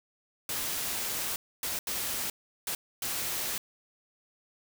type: noise bursts at uneven times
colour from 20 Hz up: white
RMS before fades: -33 dBFS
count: 5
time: 0.49-1.36 / 1.63-1.79 / 1.87-2.3 / 2.67-2.75 / 3.02-3.58 s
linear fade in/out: 2 ms
effects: none